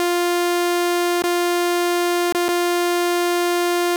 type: tone with dropouts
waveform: sawtooth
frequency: 350 Hz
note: F4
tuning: 4 cents sharp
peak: -13 dBFS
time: 0-3.96 s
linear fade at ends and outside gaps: 0 ms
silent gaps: 1.221-1.239 / 2.324-2.348 / 2.482-2.488 s
effects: none